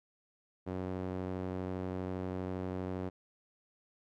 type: tone with band-pass filter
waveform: sawtooth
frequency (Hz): 92.5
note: F#2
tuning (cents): 0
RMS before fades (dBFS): -38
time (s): 0.66-3.1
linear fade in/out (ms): 20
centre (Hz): 380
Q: 0.79
effects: none